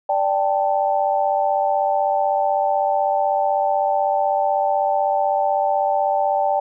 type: chord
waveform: sine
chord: D suspended fourth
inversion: none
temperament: equal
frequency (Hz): 587.3 / 784 / 880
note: D5 / G5 / A5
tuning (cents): 0 / 0 / 0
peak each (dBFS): -21 / -19 / -23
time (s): 0.09-6.6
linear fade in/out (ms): 5
effects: none